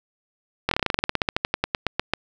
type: slowing click train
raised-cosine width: 0.3 ms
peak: -4 dBFS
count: 23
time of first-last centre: 0.69-2.136 s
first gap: 23 ms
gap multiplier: 1.09
effects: none